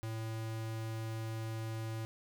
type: tone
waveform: square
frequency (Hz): 111.7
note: A2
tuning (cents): +27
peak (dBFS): -38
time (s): 0.03-2.05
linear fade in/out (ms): 0
effects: none